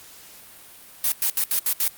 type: noise bursts at uneven times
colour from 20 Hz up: blue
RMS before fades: -21 dBFS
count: 6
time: 1.04-1.12 / 1.22-1.3 / 1.37-1.44 / 1.51-1.59 / 1.66-1.73 / 1.8-1.88 s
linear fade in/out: 2 ms
effects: white hiss -46 dBFS RMS until 1.97 s + Opus 48 kbps